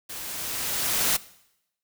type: noise with level ramp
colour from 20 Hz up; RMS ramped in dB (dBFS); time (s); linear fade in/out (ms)
white; -37 to -22; 0.09-1.17; 10
effects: noise-tail reverb RT60 0.8 s tail -19 dB re dry